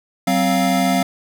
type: tone cluster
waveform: square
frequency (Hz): 188 / 261.6 / 699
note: F#3 / C4 / F5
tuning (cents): +28 / 0 / +1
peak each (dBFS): -20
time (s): 0.27-1.03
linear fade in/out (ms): 5
effects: none